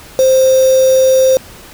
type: tone with quantisation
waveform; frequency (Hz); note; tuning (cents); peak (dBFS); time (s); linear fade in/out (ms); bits
sine; 523.3; C5; 0; -6; 0.19-1.37; 0; 3
effects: pink hiss -36 dBFS RMS until 1.73 s